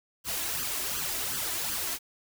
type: noise with flanger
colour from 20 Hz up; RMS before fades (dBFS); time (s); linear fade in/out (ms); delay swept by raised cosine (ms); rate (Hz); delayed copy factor
white; -32; 0.24-1.99; 50; 0.64 to 3.04; 2.7; +0.7
effects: none